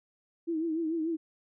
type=tone with vibrato; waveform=sine; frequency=324.2 Hz; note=E4; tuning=29 cents flat; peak=-28 dBFS; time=0.47-1.17 s; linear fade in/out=20 ms; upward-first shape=triangle; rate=6.8 Hz; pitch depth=91 cents each way; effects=none